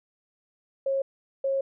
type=tone bursts at uneven times; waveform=sine; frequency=543 Hz; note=C#5; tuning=36 cents flat; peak=-23 dBFS; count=2; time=0.86-1.02 / 1.44-1.61 s; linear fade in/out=5 ms; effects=none